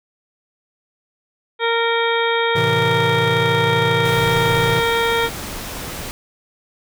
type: harmonic tone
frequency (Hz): 462.7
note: A#4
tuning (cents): -13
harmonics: 1 / 2 / 3 / 4 / 5 / 7 / 8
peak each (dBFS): -19 / -22 / -24 / -25 / -26 / -27 / -28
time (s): 1.59-5.3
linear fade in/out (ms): 50
type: chord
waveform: square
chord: A minor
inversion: none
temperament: just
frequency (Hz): 110 / 132 / 165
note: A2 / C3 / E3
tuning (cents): 0 / +16 / +2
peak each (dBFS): -25 / -24 / -25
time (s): 2.55-4.8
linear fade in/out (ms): 10
type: noise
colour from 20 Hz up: pink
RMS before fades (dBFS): -29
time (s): 4.05-6.11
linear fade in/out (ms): 0
effects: none